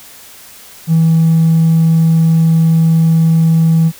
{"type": "tone with hard clipping", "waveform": "sine", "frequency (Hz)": 162.8, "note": "E3", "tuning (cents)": -21, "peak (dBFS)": -7, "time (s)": [0.87, 3.92], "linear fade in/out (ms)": 50, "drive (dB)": 1, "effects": ["white hiss -37 dBFS RMS until 3.99 s"]}